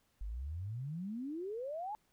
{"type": "exponential sweep", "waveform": "sine", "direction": "up", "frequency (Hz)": [46.78, 876], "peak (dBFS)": -38, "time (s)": [0.21, 1.95], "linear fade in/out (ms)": 0, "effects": ["pink hiss -75 dBFS RMS until 2.12 s"]}